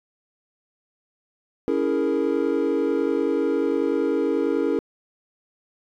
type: chord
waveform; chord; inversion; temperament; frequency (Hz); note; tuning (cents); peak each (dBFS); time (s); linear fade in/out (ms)
triangle; A# half-diminished seventh; first; equal with one note detuned; 280.1 / 329.6 / 415.3 / 466.2; C#4 / E4 / G#4 / A#4; +18 / 0 / 0 / 0; -23; 1.68-4.79; 0
effects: tanh soft clip ceiling -9 dBFS